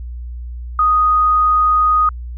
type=tone; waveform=sine; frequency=1244.5 Hz; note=D#6; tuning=in tune; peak=-10 dBFS; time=0.79-2.09 s; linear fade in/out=2 ms; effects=added 60 Hz sine -25 dBFS peak until 2.37 s

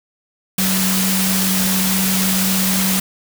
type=tone in noise; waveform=sine; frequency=189.4 Hz; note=F#3; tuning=41 cents sharp; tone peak=-18 dBFS; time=0.58-3 s; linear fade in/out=5 ms; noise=white; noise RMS=-19 dBFS; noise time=0.58-3 s; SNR=-2 dB; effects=none

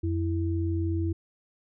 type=tone pair together; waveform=sine; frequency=88.63 / 330 Hz; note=F2 / E4; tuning=+26 / +2 cents; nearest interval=octave + major seventh; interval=2276 cents; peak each=-26 / -30 dBFS; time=0.03-1.13 s; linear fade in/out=10 ms; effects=none

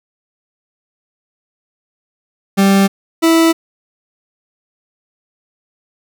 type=tone pair in turn; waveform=40% pulse; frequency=196 / 328.2 Hz; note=G3 / E4; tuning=0 / -8 cents; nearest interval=major sixth; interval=892 cents; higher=second; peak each=-7 dBFS; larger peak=neither; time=2.57-2.88 / 3.22-3.53 s; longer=neither; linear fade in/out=20 ms; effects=none

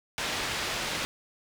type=low-pass noise; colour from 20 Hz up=white; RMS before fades=-32 dBFS; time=0.18-1.05 s; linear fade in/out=0 ms; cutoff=4100 Hz; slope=12 dB/octave; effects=none

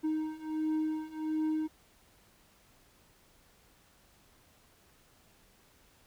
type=beating tone pair; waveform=triangle; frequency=311.1 / 312.5 Hz; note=D#4 / D#4; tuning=0 / +8 cents; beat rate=1.4 Hz; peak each=-33 / -31 dBFS; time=0.03-1.68 s; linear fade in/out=20 ms; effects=pink hiss -64 dBFS RMS until 6.06 s

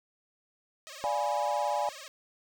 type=tone with vibrato; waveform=5% pulse; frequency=587.3 Hz; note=D5; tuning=in tune; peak=-32 dBFS; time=0.87-2.08 s; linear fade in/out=0 ms; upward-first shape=sine; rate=18 Hz; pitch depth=170 cents each way
type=chord; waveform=sine; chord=D diminished seventh; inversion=none; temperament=equal; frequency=587.3 / 698.5 / 830.6 / 987.8 Hz; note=D5 / F5 / Ab5 / Cb6; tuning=0 / 0 / 0 / 0 cents; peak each=-32 / -35 / -30 / -35 dBFS; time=1.04-1.89 s; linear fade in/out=0 ms
effects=none

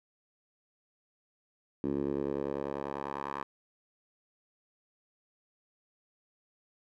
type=tone with band-pass filter sweep; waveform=10% pulse; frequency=70 Hz; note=C#2; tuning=18 cents sharp; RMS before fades=-35 dBFS; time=1.84-3.43 s; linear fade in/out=0 ms; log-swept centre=300 to 1100 Hz; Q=2; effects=none

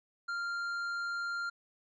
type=tone with tanh clipping; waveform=sine; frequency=1393 Hz; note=F6; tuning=5 cents flat; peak=-35 dBFS; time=0.28-1.5 s; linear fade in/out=10 ms; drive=9 dB; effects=resampled to 16000 Hz

